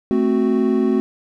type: chord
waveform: triangle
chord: F# diminished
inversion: first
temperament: equal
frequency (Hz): 220 / 261.6 / 370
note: A3 / C4 / F#4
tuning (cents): 0 / 0 / 0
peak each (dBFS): -17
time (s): 0.11-1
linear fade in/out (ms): 0
effects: none